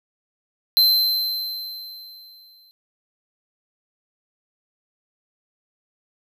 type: tone with exponential decay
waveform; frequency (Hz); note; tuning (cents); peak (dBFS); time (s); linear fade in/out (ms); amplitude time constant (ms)
square; 4096; C8; -38; -12; 0.77-2.71; 0; 420
effects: none